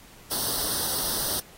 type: noise with comb filter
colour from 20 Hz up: white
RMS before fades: -28 dBFS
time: 0.31-1.4 s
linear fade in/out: 5 ms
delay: 0.21 ms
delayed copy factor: +0.9
effects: pink hiss -51 dBFS RMS until 1.57 s + AAC 48 kbps